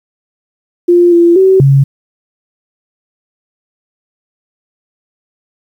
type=tone with pitch steps; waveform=sine; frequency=349.7 / 342.1 / 380.3 / 137.6 Hz; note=F4 / F4 / F#4 / C#3; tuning=+2 / -36 / +48 / -12 cents; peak=-3 dBFS; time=0.88-1.84 s; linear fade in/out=10 ms; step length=240 ms; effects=7-bit